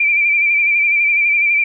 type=tone with vibrato; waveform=sine; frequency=2351 Hz; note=D7; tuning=1 cent sharp; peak=-11 dBFS; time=0-1.64 s; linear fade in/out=5 ms; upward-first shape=sine; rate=12 Hz; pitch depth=44 cents each way; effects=none